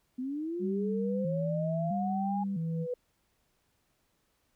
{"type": "linear sweep", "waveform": "sine", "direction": "up", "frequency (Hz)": [246.9, 830.6], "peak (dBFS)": -32, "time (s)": [0.18, 2.44], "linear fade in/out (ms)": 10}
{"type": "tone with vibrato", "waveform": "sine", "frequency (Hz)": 179.3, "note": "F3", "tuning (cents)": 46, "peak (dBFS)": -30, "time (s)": [0.59, 2.87], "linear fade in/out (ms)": 50, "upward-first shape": "square", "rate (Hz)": 0.76, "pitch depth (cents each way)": 160}
{"type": "tone with exponential growth", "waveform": "sine", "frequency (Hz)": 493.9, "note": "B4", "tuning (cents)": 0, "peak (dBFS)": -29, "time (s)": [2.38, 2.94], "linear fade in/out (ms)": 5, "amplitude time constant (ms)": 120}
{"effects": ["pink hiss -74 dBFS RMS until 4.55 s"]}